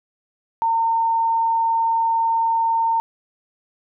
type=tone; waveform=sine; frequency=911 Hz; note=A#5; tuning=40 cents flat; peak=-16 dBFS; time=0.62-3 s; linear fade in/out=0 ms; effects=none